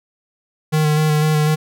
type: tone with vibrato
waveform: square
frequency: 153.2 Hz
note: D#3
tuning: 27 cents flat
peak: -14 dBFS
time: 0.72-1.56 s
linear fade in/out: 20 ms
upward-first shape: square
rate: 4 Hz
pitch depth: 18 cents each way
effects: none